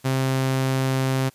sawtooth tone, 132.3 Hz, C3, 20 cents sharp, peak -16 dBFS, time 0.04-1.3 s, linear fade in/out 20 ms, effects white hiss -56 dBFS RMS until 1.34 s + resampled to 32000 Hz

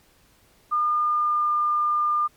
sine tone with pitch glide, 1211 to 1203.3 Hz, D#6 to D6, -47 to +42 cents, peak -19 dBFS, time 0.71-2.28 s, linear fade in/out 20 ms, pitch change -11 cents, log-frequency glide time 1-1.53 s, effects pink hiss -59 dBFS RMS until 2.36 s + MP3 96 kbps

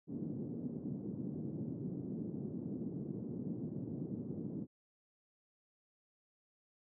white band-pass noise, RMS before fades -42 dBFS, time 0.07-4.67 s, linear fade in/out 50 ms, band 130 to 300 Hz, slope 24 dB/octave, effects none

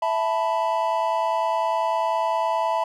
triangle chord, E suspended fourth, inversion none, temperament just, 659.3 / 879 / 988.9 Hz, E5 / A5 / B5, 0 / -2 / +2 cents, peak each -23 dBFS, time 0.02-2.84 s, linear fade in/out 5 ms, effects none

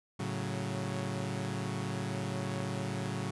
sawtooth chord, F# minor, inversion first, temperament equal, 110 / 138.59 / 185 Hz, A2 / C#3 / F#3, 0 / 0 / 0 cents, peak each -34 dBFS, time 0.19-3.31 s, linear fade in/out 10 ms, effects resampled to 24000 Hz

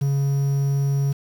triangle tone with quantisation, 139.3 Hz, C#3, 9 cents sharp, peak -16 dBFS, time 0.01-1.13 s, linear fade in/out 10 ms, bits 7, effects none

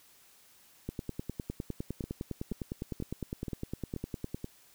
two click trains, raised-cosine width 3 ms, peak -22 / -24 dBFS, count 35 / 6, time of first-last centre 0.89-4.345 / 2.04-4.444 s, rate 9.84 / 2.08 Hz, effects white hiss -61 dBFS RMS until 4.74 s

